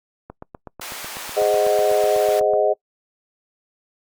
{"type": "click train", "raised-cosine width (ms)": 1, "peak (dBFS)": -20, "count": 19, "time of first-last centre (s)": [0.3, 2.536], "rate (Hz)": 8.05}
{"type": "high-pass noise", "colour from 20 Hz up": "pink", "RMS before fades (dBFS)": -33, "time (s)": [0.81, 2.4], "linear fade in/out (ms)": 5, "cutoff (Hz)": 760, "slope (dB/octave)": 12}
{"type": "chord", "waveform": "sine", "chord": "Ab dominant seventh", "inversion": "none", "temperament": "equal", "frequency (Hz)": [415.3, 523.3, 622.3, 740], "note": ["Ab4", "C5", "Eb5", "Gb5"], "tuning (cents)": [0, 0, 0, 0], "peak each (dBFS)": [-20, -23, -18, -23], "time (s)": [1.36, 2.74], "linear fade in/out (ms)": 20}
{"effects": ["noise-tail reverb RT60 0.1 s tail -25 dB re dry", "Opus 48 kbps"]}